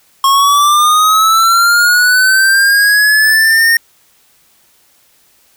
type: linear sweep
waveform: square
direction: up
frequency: 1081 to 1847 Hz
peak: -7 dBFS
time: 0.24-3.77 s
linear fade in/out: 2 ms
effects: white hiss -51 dBFS RMS until 5.56 s